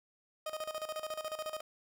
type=tone with tremolo; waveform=30% pulse; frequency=622.3 Hz; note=D#5; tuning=in tune; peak=-33 dBFS; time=0.46-1.61 s; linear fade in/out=5 ms; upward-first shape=square; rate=14 Hz; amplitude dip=75%; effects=none